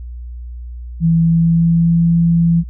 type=tone with pitch glide; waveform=sine; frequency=165.4 to 168.29 Hz; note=E3 to E3; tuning=+6 to +36 cents; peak=-9 dBFS; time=1-2.64 s; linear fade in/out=50 ms; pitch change=+30 cents; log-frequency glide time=1.18-1.93 s; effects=added 60 Hz sine -26 dBFS peak until 2.69 s